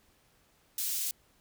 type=high-pass noise; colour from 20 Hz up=white; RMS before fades=-33 dBFS; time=0.78-1.11 s; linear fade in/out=2 ms; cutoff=4100 Hz; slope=12 dB/octave; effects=pink hiss -67 dBFS RMS until 1.4 s